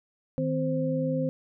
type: tone cluster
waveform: sine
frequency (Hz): 156.4 / 257.9 / 523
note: D#3 / C4 / C5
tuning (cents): +9 / -25 / -1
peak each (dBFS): -29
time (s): 0.38-1.29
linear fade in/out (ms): 0
effects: none